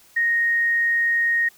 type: tone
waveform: sine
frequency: 1864.7 Hz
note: A#6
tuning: in tune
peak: -17 dBFS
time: 0.16-1.49 s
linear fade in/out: 10 ms
effects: white hiss -53 dBFS RMS until 1.57 s